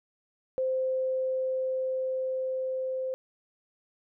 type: tone with level ramp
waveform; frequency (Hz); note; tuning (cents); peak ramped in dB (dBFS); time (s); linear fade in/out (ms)
sine; 520; C5; -11; -25 to -29; 0.58-3.14; 0
effects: none